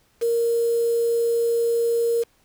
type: tone with quantisation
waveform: sine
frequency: 466.2 Hz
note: A#4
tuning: in tune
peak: -18 dBFS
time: 0.21-2.24 s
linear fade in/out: 20 ms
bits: 6
effects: pink hiss -62 dBFS RMS until 2.44 s